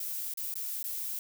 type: noise with dropouts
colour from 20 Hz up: violet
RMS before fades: -36 dBFS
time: 0-1.19 s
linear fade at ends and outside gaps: 2 ms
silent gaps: 0.338-0.373 / 0.541-0.555 / 0.829-0.84 s
effects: none